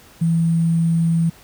sine tone with sample-and-hold, 165.8 Hz, E3, 10 cents sharp, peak -14 dBFS, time 0.21-1.3 s, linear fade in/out 10 ms, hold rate 8820 Hz, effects pink hiss -47 dBFS RMS until 1.43 s

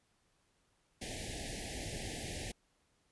pink band-stop noise, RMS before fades -42 dBFS, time 1.01-2.52 s, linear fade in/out 10 ms, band 830 to 1700 Hz, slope 96 dB/octave, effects pink hiss -75 dBFS RMS until 3.11 s + resampled to 24000 Hz

